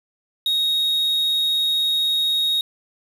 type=tone; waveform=triangle; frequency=3756 Hz; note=A#7; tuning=12 cents sharp; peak=-16 dBFS; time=0.46-2.61 s; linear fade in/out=2 ms; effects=7-bit